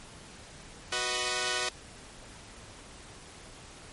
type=chord; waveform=5% pulse; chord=B major; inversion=second; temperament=equal; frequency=370 / 493.9 / 622.3 Hz; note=F#4 / B4 / D#5; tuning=0 / 0 / 0 cents; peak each=-22 dBFS; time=0.92-1.69 s; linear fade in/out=5 ms; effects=pink hiss -49 dBFS RMS until 3.92 s + MP3 48 kbps